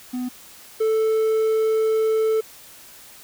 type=tone pair in turn; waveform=triangle; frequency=250 / 440 Hz; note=B3 / A4; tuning=+21 / 0 cents; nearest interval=minor seventh; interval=979 cents; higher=second; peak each=-22 / -15 dBFS; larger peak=second; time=0.13-0.29 / 0.8-2.41 s; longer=second; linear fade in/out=10 ms; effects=white hiss -45 dBFS RMS until 3.23 s